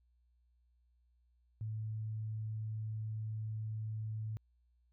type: tone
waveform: sine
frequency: 109.1 Hz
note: A2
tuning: 14 cents flat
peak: -37 dBFS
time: 1.61-4.37 s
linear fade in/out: 0 ms
effects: added 60 Hz sine -69 dBFS peak until 4.92 s